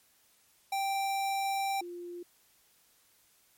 square / sine tone pair in turn, 784 / 349.9 Hz, G5 / F4, 0 / +3 cents, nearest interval octave + major second, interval 1397 cents, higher first, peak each -30 / -39 dBFS, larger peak first, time 0.72-1.81 / 1.81-2.23 s, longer first, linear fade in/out 5 ms, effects white hiss -66 dBFS RMS until 3.57 s + MP3 64 kbps

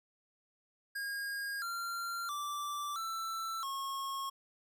square tone with pitch steps, 1627 / 1380 / 1169 / 1333 / 1089 Hz, G#6 / F6 / D6 / E6 / C#6, -36 / -21 / -8 / +19 / -31 cents, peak -37 dBFS, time 0.95-4.3 s, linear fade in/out 10 ms, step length 670 ms, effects none

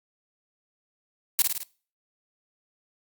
blue noise with echo, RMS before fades -19 dBFS, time 1.39-1.42 s, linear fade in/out 0 ms, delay 53 ms, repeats 4, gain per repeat -4 dB, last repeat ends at 1.632 s, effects noise-tail reverb RT60 0.4 s tail -21 dB re dry + Opus 48 kbps

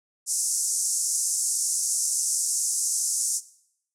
white band-pass noise, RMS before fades -26 dBFS, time 0.26-3.41 s, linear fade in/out 50 ms, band 5700 to 10000 Hz, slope 48 dB/octave, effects noise-tail reverb RT60 0.7 s tail -18 dB re dry

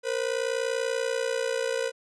45% pulse ring-modulated tone, 495.3 Hz, B4, 5 cents sharp, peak -23 dBFS, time 0.03-1.92 s, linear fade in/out 50 ms, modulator 30.2 Hz, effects resampled to 22050 Hz

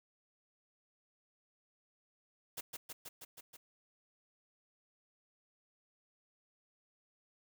white noise with echo, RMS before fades -42 dBFS, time 2.57-2.61 s, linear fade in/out 10 ms, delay 160 ms, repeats 6, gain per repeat -2 dB, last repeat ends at 3.57 s, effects none

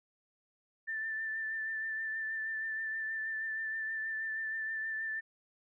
sine tone with vibrato, 1772 Hz, A6, 12 cents sharp, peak -34 dBFS, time 0.87-5.21 s, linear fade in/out 20 ms, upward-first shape triangle, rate 6.3 Hz, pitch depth 26 cents each way, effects none

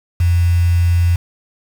sine tone with quantisation, 86.9 Hz, F2, 8 cents flat, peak -10 dBFS, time 0.2-1.16 s, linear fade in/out 5 ms, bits 5, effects none

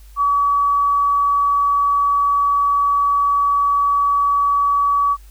sine tone, 1139 Hz, C#6, 47 cents sharp, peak -13 dBFS, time 0.16-5.17 s, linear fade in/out 50 ms, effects added 50 Hz sine -39 dBFS peak until 5.3 s + white hiss -53 dBFS RMS until 5.3 s

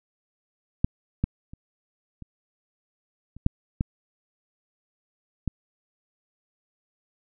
clicks, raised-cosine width 5 ms, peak -7 / -10 / -29 / -27 / -30 / -6 / -11 / -13 dBFS, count 8, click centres 0.845 / 1.24 / 1.535 / 2.223 / 3.366 / 3.464 / 3.809 / 5.477 s, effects none

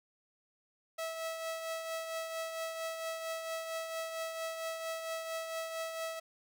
sawtooth tone with tremolo, 651 Hz, E5, 22 cents flat, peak -31 dBFS, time 0.98-6.2 s, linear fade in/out 10 ms, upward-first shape triangle, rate 4.4 Hz, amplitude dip 50%, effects none

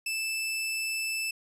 sawtooth tone, 2637 Hz, E7, in tune, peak -26 dBFS, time 0.06-1.31 s, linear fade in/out 5 ms, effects resampled to 32000 Hz

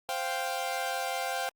sawtooth chord, C suspended fourth, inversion none, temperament equal, 523.3 / 698.5 / 784 Hz, C5 / F5 / G5, 0 / 0 / 0 cents, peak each -33 / -31 / -30 dBFS, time 0.09-1.49 s, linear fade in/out 0 ms, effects Opus 48 kbps

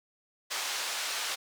white band-pass noise, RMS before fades -34 dBFS, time 0.5-1.36 s, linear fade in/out 20 ms, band 680 to 5800 Hz, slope 12 dB/octave, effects none

